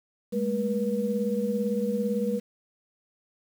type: tone cluster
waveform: sine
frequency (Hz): 203.1 / 220.9 / 482.7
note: G#3 / A3 / B4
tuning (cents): -38 / +7 / -40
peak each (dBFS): -28 / -31 / -28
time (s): 0.32-2.4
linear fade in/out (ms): 20
effects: 8-bit